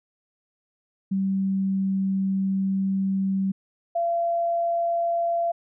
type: tone pair in turn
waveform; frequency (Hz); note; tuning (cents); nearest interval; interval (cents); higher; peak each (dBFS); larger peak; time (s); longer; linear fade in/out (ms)
sine; 192.9 / 681.9; G3 / F5; -28 / -42; octave + minor seventh; 2186; second; -21; neither; 1.11-3.52 / 3.95-5.52; first; 10
effects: none